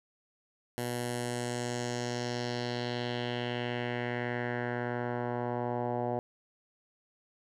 10% pulse tone with low-pass filter sweep, 121.5 Hz, B2, 28 cents flat, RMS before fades -34 dBFS, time 0.78-6.19 s, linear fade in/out 0 ms, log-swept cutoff 12000 to 750 Hz, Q 2.4, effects none

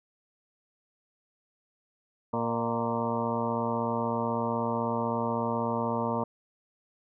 harmonic tone with a mistuned harmonic, 116.1 Hz, A#2, 7 cents flat, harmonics 1 / 2 / 3 / 4 / 5 / 6 / 7 / 8 / 9 / 10, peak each -37 / -32 / -42 / -34 / -35 / -39 / -43 / -33 / -38 / -39 dBFS, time 2.33-6.24 s, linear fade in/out 5 ms, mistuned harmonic 5, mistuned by +38 cents, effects none

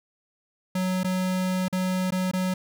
square tone with dropouts, 185 Hz, F#3, in tune, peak -24 dBFS, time 0.75-2.54 s, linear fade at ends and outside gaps 5 ms, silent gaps 1.034-1.044 / 1.683-1.726 / 2.107-2.121 / 2.314-2.334 s, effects none

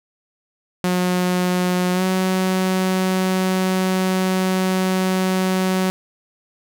sawtooth tone with pitch glide, 180.8 to 186.85 Hz, F#3 to F#3, -40 to +17 cents, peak -13 dBFS, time 0.84-5.9 s, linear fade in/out 0 ms, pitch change +57 cents, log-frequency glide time 1.93-2.03 s, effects none

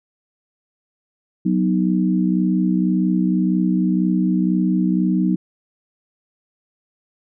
sine chord, B major, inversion second, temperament equal, 185 / 246.9 / 311.1 Hz, F#3 / B3 / D#4, 0 / 0 / 0 cents, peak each -17 / -22 / -21 dBFS, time 1.45-5.36 s, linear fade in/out 10 ms, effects none

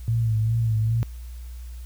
sine tone with vibrato, 112.4 Hz, A2, 37 cents sharp, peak -19 dBFS, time 0.08-1.03 s, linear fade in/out 0 ms, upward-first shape sine, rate 2.5 Hz, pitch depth 53 cents each way, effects added 60 Hz sine -34 dBFS peak until 1.85 s + white hiss -54 dBFS RMS until 1.85 s

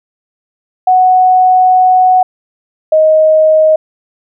sine tone pair in turn, 740 / 626.1 Hz, F#5 / D#5, 0 / +11 cents, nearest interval minor third, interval 289 cents, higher first, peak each -4 dBFS, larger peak neither, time 0.87-2.23 / 2.92-3.76 s, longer first, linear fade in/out 5 ms, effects none

